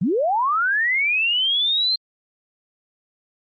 sine linear sweep, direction up, 143.6 to 4186 Hz, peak -17 dBFS, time 0.01-1.96 s, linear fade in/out 10 ms, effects Opus 24 kbps

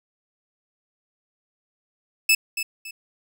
sawtooth tone with echo, 2617 Hz, E7, 13 cents flat, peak -11 dBFS, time 2.29-2.35 s, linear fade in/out 5 ms, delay 280 ms, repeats 2, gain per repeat -10 dB, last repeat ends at 2.91 s, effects none

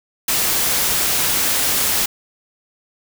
white noise, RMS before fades -18 dBFS, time 0.28-2.06 s, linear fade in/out 5 ms, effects none

